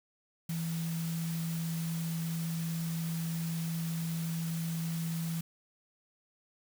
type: tone in noise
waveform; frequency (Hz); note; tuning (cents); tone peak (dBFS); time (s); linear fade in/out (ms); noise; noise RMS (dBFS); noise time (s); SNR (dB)
sine; 164.81; E3; 0; -32; 0.49-5.41; 5; white; -45; 0.49-5.41; +10
effects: none